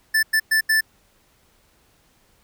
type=tone bursts at uneven times; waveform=square; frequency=1760 Hz; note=A6; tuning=in tune; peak=-16 dBFS; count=4; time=0.14-0.23 / 0.33-0.4 / 0.51-0.61 / 0.69-0.81 s; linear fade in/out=10 ms; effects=pink hiss -60 dBFS RMS until 2.43 s